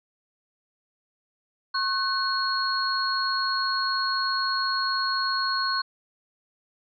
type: tone cluster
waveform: sine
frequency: 1082 / 1505 / 4306 Hz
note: C#6 / F#6 / C8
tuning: -42 / +29 / +49 cents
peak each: -27 / -29 / -27 dBFS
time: 1.74-5.82 s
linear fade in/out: 10 ms
effects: none